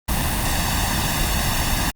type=noise with comb filter; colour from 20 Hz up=pink; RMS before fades=-21 dBFS; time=0.08-1.91 s; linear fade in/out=10 ms; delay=1.1 ms; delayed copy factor=+0.65; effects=Opus 32 kbps